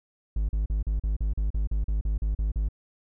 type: tone bursts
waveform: triangle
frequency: 51.91 Hz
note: G#1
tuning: in tune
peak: -21 dBFS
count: 14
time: 0.36-2.687 s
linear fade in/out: 5 ms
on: 130 ms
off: 39 ms
effects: none